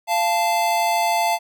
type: tone pair together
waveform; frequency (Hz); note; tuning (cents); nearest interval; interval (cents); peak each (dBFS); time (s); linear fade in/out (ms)
square; 691 / 878.1; F5 / A5; -19 / -4; major third; 415; -21; 0.07-1.39; 50
effects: none